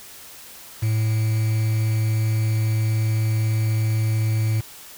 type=tone with quantisation; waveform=triangle; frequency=110 Hz; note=A2; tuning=in tune; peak=-16 dBFS; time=0.82-4.61 s; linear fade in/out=10 ms; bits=6; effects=white hiss -42 dBFS RMS until 4.97 s